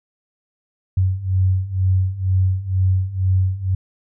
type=beating tone pair; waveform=sine; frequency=92.5 / 94.6 Hz; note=F#2 / F#2; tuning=0 / +39 cents; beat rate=2.1 Hz; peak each=-20 / -17 dBFS; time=0.97-3.75 s; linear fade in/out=5 ms; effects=none